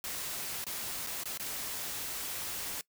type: noise with dropouts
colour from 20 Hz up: white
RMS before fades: -38 dBFS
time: 0.04-2.81 s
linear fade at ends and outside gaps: 1 ms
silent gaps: 0.641-0.666 / 1.065-1.07 / 1.235-1.256 / 1.375-1.397 s
effects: noise-tail reverb RT60 0.1 s tail -21 dB re dry